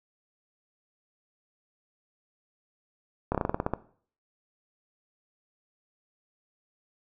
slowing click train, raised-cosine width 1 ms, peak -12 dBFS, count 10, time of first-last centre 3.32-3.736 s, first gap 27 ms, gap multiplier 1.13, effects noise-tail reverb RT60 0.5 s tail -17 dB re dry

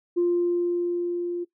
sine tone with level ramp, 349.2 Hz, F4, in tune, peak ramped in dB -17 to -26 dBFS, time 0.16-1.45 s, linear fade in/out 20 ms, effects noise-tail reverb RT60 0.1 s tail -18 dB re dry + tanh soft clip ceiling -15 dBFS

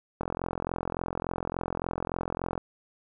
click train, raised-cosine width 1 ms, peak -16 dBFS, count 104, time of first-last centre 0.21-2.578 s, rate 43.5 Hz, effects none

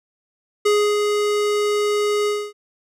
square tone with ADSR envelope, 415.8 Hz, G#4, 2 cents sharp, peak -14 dBFS, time 0.65-2.53 s, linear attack 11 ms, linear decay 300 ms, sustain -4 dB, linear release 260 ms, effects low-pass 10000 Hz 12 dB/octave

